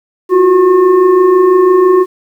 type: tone with frequency modulation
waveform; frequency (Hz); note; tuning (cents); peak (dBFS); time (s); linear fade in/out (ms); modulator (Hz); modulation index
sine; 370; F#4; 0; -4; 0.29-2.06; 50; 714; 0.65
effects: 7-bit